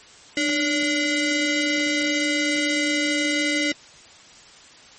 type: ring-modulated tone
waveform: sawtooth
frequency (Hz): 871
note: A5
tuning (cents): -18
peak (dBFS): -13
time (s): 0.37-3.72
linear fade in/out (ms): 2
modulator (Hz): 1170
effects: white hiss -47 dBFS RMS until 4.98 s + MP3 32 kbps